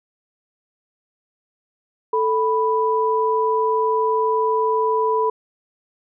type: tone pair together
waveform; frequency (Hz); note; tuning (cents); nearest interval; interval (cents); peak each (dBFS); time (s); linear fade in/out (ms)
sine; 440 / 987.8; A4 / B5; 0 / 0; octave + major second; 1400; -19; 2.13-5.3; 5
effects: none